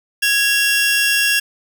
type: tone pair together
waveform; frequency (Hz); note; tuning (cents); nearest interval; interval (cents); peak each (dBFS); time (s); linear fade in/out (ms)
sawtooth; 1661.2 / 2746; G#6 / F7; 0 / -30; major sixth; 870; -13; 0.22-1.4; 10
effects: none